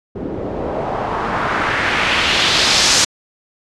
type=noise with low-pass filter sweep; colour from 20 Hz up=white; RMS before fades=-17 dBFS; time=0.15-3.05 s; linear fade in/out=10 ms; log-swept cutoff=340 to 6600 Hz; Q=1.6; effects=low-pass 10000 Hz 12 dB/octave